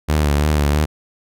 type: tone with vibrato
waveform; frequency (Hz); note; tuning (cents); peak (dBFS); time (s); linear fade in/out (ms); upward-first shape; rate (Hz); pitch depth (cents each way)
sawtooth; 74.2; D2; +18; -10; 0.08-0.86; 20; sine; 3; 54
effects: none